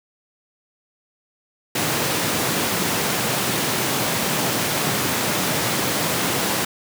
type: high-pass noise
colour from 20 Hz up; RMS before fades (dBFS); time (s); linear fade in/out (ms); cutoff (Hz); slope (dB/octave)
pink; -22; 1.75-6.65; 5; 120; 24
effects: none